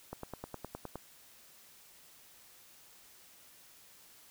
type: click train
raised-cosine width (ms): 1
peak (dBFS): -26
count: 9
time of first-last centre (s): 0.13-0.956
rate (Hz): 9.68
effects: white hiss -59 dBFS RMS until 4.3 s